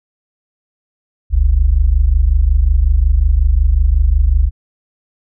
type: tone pair together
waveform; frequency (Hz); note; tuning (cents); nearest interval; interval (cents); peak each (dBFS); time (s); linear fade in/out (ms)
sine; 43.83 / 69.3; F1 / C#2; +7 / 0; minor sixth; 793; -11; 1.3-4.51; 50
effects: none